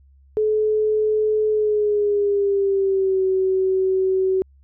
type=tone with pitch glide; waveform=sine; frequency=429.3 to 378.1 Hz; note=A4 to F#4; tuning=-43 to +38 cents; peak=-16 dBFS; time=0.37-4.42 s; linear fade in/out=0 ms; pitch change=-219 cents; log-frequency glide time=1.5-3.23 s; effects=added 68 Hz sine -49 dBFS peak until 4.63 s